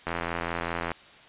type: click train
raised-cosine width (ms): 0.5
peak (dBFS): -14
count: 73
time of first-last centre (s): 0.07-0.917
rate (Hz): 85
effects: white hiss -51 dBFS RMS until 1.28 s + resampled to 8000 Hz